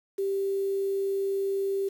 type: tone with quantisation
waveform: sine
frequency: 392 Hz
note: G4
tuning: in tune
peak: -25 dBFS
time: 0.18-1.89 s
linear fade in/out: 10 ms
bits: 8
effects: none